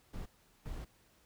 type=noise bursts at uneven times; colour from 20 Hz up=brown; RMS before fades=-42 dBFS; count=2; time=0.13-0.26 / 0.65-0.85 s; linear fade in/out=10 ms; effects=pink hiss -68 dBFS RMS until 1.25 s